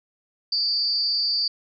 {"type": "tone with amplitude modulation", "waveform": "sine", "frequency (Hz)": 4658, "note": "D8", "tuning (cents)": -15, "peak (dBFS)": -17, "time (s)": [0.52, 1.48], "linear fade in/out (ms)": 5, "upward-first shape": "sine", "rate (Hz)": 279, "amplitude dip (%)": 75, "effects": []}